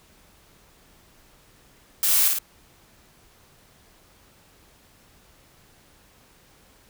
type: noise with echo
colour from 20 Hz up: blue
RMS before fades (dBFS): -21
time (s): 2.03-2.28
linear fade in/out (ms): 0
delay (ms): 53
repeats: 2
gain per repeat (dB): -3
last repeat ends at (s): 2.386
effects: pink hiss -56 dBFS RMS until 6.89 s